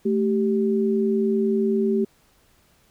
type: tone pair together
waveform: sine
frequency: 219 / 388.9 Hz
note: A3 / G4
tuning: -8 / -14 cents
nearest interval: minor seventh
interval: 994 cents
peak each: -21 dBFS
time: 0.05-2.05 s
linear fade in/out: 10 ms
effects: pink hiss -60 dBFS RMS until 2.9 s